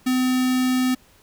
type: tone with notch filter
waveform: square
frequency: 255.1 Hz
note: C4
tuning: 44 cents flat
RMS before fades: -20 dBFS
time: 0.06-0.95 s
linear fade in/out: 10 ms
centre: 870 Hz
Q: 1.6
effects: pink hiss -55 dBFS RMS until 1.22 s